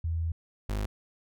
sine / 35% pulse tone pair in turn, 82.41 / 51.54 Hz, E2 / G#1, 0 / -12 cents, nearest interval minor sixth, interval 812 cents, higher first, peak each -27 dBFS, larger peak neither, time 0.04-0.32 / 0.69-0.86 s, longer first, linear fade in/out 5 ms, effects none

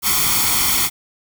white noise with comb filter, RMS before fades -17 dBFS, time 0.02-0.9 s, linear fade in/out 50 ms, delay 0.9 ms, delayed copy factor +0.7, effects none

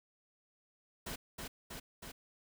pink noise with echo, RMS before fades -42 dBFS, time 1.06-1.16 s, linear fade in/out 10 ms, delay 320 ms, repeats 3, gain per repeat -2 dB, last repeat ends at 2.12 s, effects none

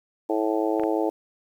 harmonic tone, 108.7 Hz, A2, 21 cents flat, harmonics 3 / 4 / 5 / 6 / 7 / 8, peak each -25 / -27 / -29 / -31 / -32 / -33 dBFS, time 0.29-1.1 s, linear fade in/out 10 ms
clicks, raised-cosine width 0.5 ms, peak -21 dBFS, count 2, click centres 0.797 / 0.836 s
effects 9-bit

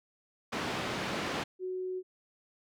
pink band-pass noise, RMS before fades -35 dBFS, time 0.52-1.44 s, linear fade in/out 10 ms, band 160 to 3900 Hz, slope 12 dB/octave
sine tone, 370 Hz, F#4, in tune, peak -33 dBFS, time 1.59-2.03 s, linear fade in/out 50 ms
effects none

